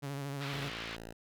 sawtooth tone with vibrato, 140 Hz, C#3, 18 cents sharp, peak -33 dBFS, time 0.02-0.7 s, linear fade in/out 20 ms, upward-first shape sine, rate 13 Hz, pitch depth 41 cents each way
white band-pass noise, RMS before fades -43 dBFS, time 0.4-0.97 s, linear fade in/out 20 ms, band 1000 to 3700 Hz, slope 24 dB/octave
5% pulse tone, 56.3 Hz, A1, 40 cents sharp, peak -33 dBFS, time 0.52-1.13 s, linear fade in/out 10 ms
effects none

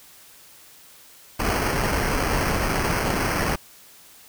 pink noise with sample-and-hold, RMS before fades -23 dBFS, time 1.39-3.56 s, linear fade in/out 10 ms, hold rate 3675 Hz, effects white hiss -49 dBFS RMS until 4.28 s

